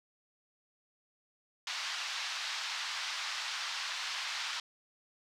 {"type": "band-pass noise", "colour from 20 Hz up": "white", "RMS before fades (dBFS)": -38, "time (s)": [1.67, 4.6], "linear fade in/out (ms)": 2, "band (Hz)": [910, 5100], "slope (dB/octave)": 24, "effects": []}